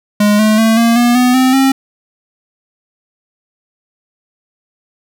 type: tone with pitch steps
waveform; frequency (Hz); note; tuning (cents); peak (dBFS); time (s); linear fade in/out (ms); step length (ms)
square; 207.7 / 215.4 / 223.4 / 231.7 / 240.2 / 249.1 / 258.4 / 268; G#3 / A3 / A3 / A#3 / B3 / B3 / C4 / C4; 0 / -37 / +27 / -10 / -48 / +15 / -21 / +42; -8; 0.2-1.72; 5; 190
effects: none